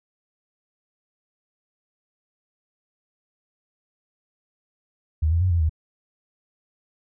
sine tone with pitch steps, 78 / 84 / 92.3 / 85.2 / 78.6 Hz, D#2 / E2 / F#2 / F2 / D#2, +5 / +33 / -4 / -42 / +18 cents, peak -17 dBFS, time 5.22-5.695 s, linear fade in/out 10 ms, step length 95 ms, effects none

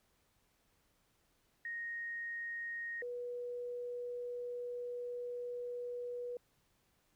sine tone pair in turn, 1864.7 / 486.8 Hz, A#6 / B4, 0 / -25 cents, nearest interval octave + major seventh, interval 2325 cents, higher first, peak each -39 / -39 dBFS, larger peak neither, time 1.65-3.02 / 3.02-6.37 s, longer second, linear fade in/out 2 ms, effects pink hiss -75 dBFS RMS until 7.15 s

